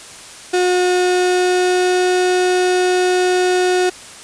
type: tone with pitch glide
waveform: 35% pulse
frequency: 361.8 to 364.3 Hz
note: F#4 to F#4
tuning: -39 to -27 cents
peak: -11 dBFS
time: 0.53-3.9 s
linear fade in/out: 10 ms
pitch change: +12 cents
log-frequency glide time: 0.91-2.1 s
effects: white hiss -36 dBFS RMS until 4.23 s + resampled to 22050 Hz